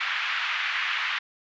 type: band-pass noise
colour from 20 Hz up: white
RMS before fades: -28 dBFS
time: 0-1.19 s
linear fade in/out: 10 ms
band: 1200 to 2800 Hz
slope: 24 dB/octave
effects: resampled to 16000 Hz